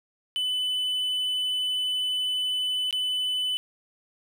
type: tone with dropouts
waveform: triangle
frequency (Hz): 3004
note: F#7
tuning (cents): +26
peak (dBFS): -23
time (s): 0.36-3.57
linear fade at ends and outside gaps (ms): 0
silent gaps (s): 2.909-2.927
effects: none